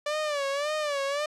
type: tone with vibrato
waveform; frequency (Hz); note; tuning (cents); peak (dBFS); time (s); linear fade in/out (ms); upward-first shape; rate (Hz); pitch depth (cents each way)
sawtooth; 582; D5; -16; -23; 0.06-1.26; 5; sine; 1.8; 100
effects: low-pass 7000 Hz 12 dB/octave